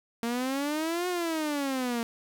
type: exponential two-way sweep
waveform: sawtooth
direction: up then down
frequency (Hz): 229.2 to 364.5 to 229.2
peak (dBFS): -24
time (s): 0.23-2.03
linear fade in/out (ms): 0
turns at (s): 1.08
effects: none